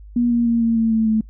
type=tone with pitch steps; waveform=sine; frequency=240.1 / 236.4 / 232.7 / 229.1 / 225.6 / 222.1 / 218.7 Hz; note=B3 / A#3 / A#3 / A#3 / A3 / A3 / A3; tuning=-49 / +24 / -3 / -30 / +44 / +16 / -10 cents; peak=-14 dBFS; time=0.16-1.21 s; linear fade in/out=5 ms; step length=150 ms; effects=noise-tail reverb RT60 0.1 s tail -25 dB re dry + added 51 Hz sine -37 dBFS peak until 1.29 s